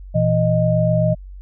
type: tone cluster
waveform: sine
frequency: 118.3 / 166 / 620 Hz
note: A#2 / E3 / D#5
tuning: +26 / +12 / -6 cents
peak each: -18 dBFS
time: 0.14-1.15 s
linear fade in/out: 20 ms
effects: added 47 Hz sine -33 dBFS peak until 1.41 s